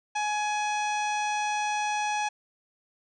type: harmonic tone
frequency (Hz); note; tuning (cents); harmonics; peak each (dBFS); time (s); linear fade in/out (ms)
840; G#5; +19; 1 / 2 / 3 / 4 / 5 / 6 / 7 / 8 / 10; -27 / -36 / -34 / -42 / -46 / -50 / -40 / -49 / -50; 0.15-2.29; 10
effects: none